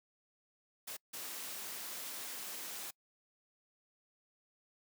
white noise bursts at uneven times, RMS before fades -44 dBFS, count 2, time 0.87-0.97 / 1.13-2.91 s, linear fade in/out 10 ms, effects noise-tail reverb RT60 0.1 s tail -26 dB re dry + high-pass 200 Hz 12 dB/octave

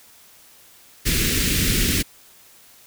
pink band-stop noise, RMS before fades -20 dBFS, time 1.05-2.03 s, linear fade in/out 20 ms, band 370 to 1800 Hz, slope 24 dB/octave, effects white hiss -50 dBFS RMS until 2.86 s

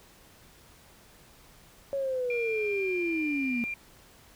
sine linear sweep, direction down, 558 to 229.9 Hz, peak -27 dBFS, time 1.93-3.64 s, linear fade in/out 0 ms
sine tone, 2385 Hz, D7, 26 cents sharp, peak -31 dBFS, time 2.3-3.74 s, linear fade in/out 2 ms
effects tanh soft clip ceiling -19 dBFS + pink hiss -56 dBFS RMS until 4.35 s

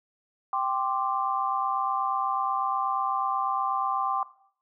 sine chord, G suspended fourth, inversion none, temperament equal, 784 / 1046.5 / 1174.7 Hz, G5 / C6 / D6, 0 / 0 / 0 cents, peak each -29 dBFS, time 0.53-4.23 s, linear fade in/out 2 ms, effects noise-tail reverb RT60 0.6 s tail -17 dB re dry

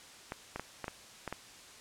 clicks, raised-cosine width 0.5 ms, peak -22 dBFS, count 7, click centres 0.321 / 0.56 / 0.596 / 0.843 / 0.881 / 1.277 / 1.326 s, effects white hiss -53 dBFS RMS until 1.8 s + low-pass 8000 Hz 12 dB/octave

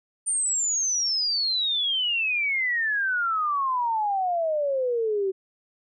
sine exponential sweep, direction down, 9100 to 375.5 Hz, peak -22 dBFS, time 0.26-5.32 s, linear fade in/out 20 ms, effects none

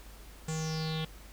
square tone with low-pass filter sweep, 158.5 Hz, D#3, 32 cents sharp, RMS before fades -34 dBFS, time 0.48-1.05 s, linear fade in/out 5 ms, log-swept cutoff 7700 to 3300 Hz, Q 6.6, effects added 50 Hz sine -49 dBFS peak until 1.32 s + pink hiss -54 dBFS RMS until 1.32 s

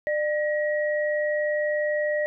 sine tone pair together, 599 / 1901.7 Hz, D5 / A#6, +34 / +34 cents, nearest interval octave + minor sixth, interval 2000 cents, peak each -23 / -29 dBFS, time 0.07-2.26 s, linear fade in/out 0 ms, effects none

